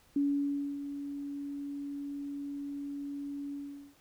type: tone with ADSR envelope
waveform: sine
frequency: 283.6 Hz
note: C#4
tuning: 40 cents sharp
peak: -25 dBFS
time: 0.16-3.95 s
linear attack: 4 ms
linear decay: 610 ms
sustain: -11 dB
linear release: 420 ms
effects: pink hiss -64 dBFS RMS until 4 s